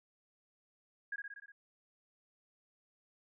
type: tone with echo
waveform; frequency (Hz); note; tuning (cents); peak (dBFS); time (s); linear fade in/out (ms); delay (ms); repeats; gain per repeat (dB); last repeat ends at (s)
sine; 1640; G#6; -22; -36; 1.12-1.16; 5; 60; 6; -3; 1.52
effects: none